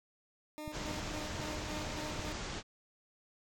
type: tone with tremolo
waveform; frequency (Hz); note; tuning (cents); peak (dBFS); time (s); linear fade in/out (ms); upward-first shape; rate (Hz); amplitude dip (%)
20% pulse; 304.1; D#4; -40; -37; 0.58-2.32; 0; square; 3.6; 50
type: clicks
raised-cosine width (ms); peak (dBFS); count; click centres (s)
5; -31; 6; 0.678 / 0.912 / 1.352 / 1.399 / 1.868 / 2.194
type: low-pass noise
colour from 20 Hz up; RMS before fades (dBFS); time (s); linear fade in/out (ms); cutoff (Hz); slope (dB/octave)
pink; -41; 0.71-2.63; 50; 7400; 48
effects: none